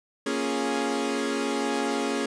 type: chord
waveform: sawtooth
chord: Bb minor seventh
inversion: none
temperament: equal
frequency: 233.1 / 277.2 / 349.2 / 415.3 Hz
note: Bb3 / Db4 / F4 / Ab4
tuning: 0 / 0 / 0 / 0 cents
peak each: -28 / -25 / -31 / -26 dBFS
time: 0.26-2.26 s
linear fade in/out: 5 ms
effects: resampled to 22050 Hz